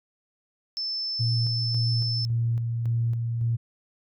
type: tone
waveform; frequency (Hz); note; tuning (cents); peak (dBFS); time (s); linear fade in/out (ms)
sine; 5280; E8; +2; -27; 0.77-2.25; 0
type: tone with tremolo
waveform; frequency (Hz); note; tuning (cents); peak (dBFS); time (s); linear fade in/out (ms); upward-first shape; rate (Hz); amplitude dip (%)
sine; 116.54; A#2; 0; -21; 1.19-3.57; 20; square; 1.8; 35
effects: tanh soft clip ceiling -14 dBFS